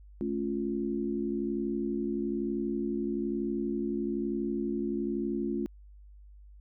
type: chord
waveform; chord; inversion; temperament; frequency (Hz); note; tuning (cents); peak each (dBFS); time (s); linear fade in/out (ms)
sine; A augmented; none; equal with one note detuned; 216.1 / 277.2 / 349.2; A3 / C#4 / E#4; -31 / 0 / 0; -33 / -34 / -33; 0.21-5.66; 0
effects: added 50 Hz sine -49 dBFS peak until 6.6 s